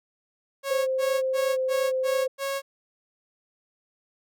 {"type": "tone bursts", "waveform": "sawtooth", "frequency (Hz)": 549, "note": "C#5", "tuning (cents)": -17, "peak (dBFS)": -23, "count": 6, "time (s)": [0.63, 2.62], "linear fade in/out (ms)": 50, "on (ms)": 240, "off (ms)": 110}
{"type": "tone with pitch glide", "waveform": "sine", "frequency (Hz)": [523.3, 519.4], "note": ["C5", "C5"], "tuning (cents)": [0, -13], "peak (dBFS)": -23, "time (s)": [0.7, 2.28], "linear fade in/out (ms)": 10, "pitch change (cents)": -13, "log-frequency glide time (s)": [1.4, 1.59]}
{"effects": []}